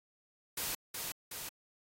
white noise with echo, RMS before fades -37 dBFS, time 0.57-0.75 s, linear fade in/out 5 ms, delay 370 ms, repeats 2, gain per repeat -3 dB, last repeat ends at 1.49 s, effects AAC 48 kbps

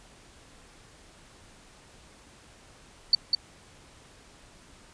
sine tone with echo, 4502 Hz, C#8, 26 cents sharp, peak -15 dBFS, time 3.13-3.15 s, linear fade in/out 2 ms, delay 200 ms, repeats 1, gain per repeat -4 dB, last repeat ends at 3.35 s, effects pink hiss -54 dBFS RMS until 4.93 s + resampled to 22050 Hz

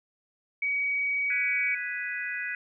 sine tone, 2263 Hz, C#7, 35 cents sharp, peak -25 dBFS, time 0.62-1.75 s, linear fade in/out 5 ms
sine chord, G# minor seventh, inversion third, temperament equal, 1480 / 1661.2 / 1975.5 / 2489 Hz, F#6 / G#6 / B6 / D#7, 0 / 0 / 0 / 0 cents, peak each -37 / -36 / -34 / -37 dBFS, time 1.3-2.55 s, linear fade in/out 2 ms
effects none

